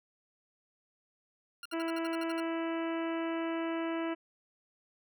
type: tone bursts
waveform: 20% pulse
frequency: 1400 Hz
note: F6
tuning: 4 cents sharp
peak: -36 dBFS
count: 10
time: 1.63-2.402 s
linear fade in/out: 2 ms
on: 25 ms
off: 58 ms
type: harmonic tone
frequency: 329.6 Hz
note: E4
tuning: in tune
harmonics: 1 / 2 / 3 / 4 / 5 / 6 / 7 / 8 / 9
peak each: -33 / -39 / -43 / -45 / -47 / -49 / -50 / -51 / -52 dBFS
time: 1.72-4.15 s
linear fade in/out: 20 ms
effects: none